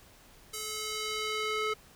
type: tone with band-pass filter sweep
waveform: square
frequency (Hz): 431.2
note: A4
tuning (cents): -35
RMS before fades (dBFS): -34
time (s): 0.53-1.74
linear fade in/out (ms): 10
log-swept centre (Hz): 8800 to 1700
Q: 0.8
effects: pink hiss -57 dBFS RMS until 1.95 s